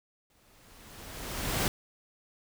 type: noise with exponential growth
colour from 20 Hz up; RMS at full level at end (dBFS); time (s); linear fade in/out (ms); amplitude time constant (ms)
pink; -27; 0.3-1.68; 1; 300
effects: none